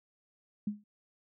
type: tone with exponential decay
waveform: sine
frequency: 207.7 Hz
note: G#3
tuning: in tune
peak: -27 dBFS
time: 0.67-0.84 s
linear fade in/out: 5 ms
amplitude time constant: 36 ms
effects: none